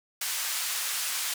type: band-pass noise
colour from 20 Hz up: white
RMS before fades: -31 dBFS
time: 0.21-1.34 s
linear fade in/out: 5 ms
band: 1100 to 12000 Hz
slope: 12 dB/octave
effects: none